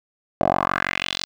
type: tone with band-pass filter sweep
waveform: 10% pulse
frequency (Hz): 46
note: F#1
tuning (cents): -9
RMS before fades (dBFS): -23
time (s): 0.41-1.25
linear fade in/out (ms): 0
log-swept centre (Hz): 590 to 4800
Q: 3.1
effects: none